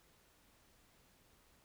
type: silence
effects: pink hiss -69 dBFS RMS until 1.64 s